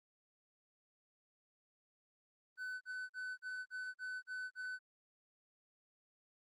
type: tone bursts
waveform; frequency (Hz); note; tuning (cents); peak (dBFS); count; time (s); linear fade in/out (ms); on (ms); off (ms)
triangle; 1507; F#6; +31; -39; 8; 2.57-4.791; 50; 240; 43
effects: Opus 32 kbps